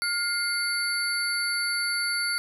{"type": "tone cluster", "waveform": "sine", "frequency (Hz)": [1410, 2112, 4515, 11060], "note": ["F6", "C7", "C#8", "F9"], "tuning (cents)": [16, 16, 31, -18], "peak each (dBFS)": [-29, -32, -28, -34], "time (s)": [0.02, 2.38], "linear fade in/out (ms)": 0, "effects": []}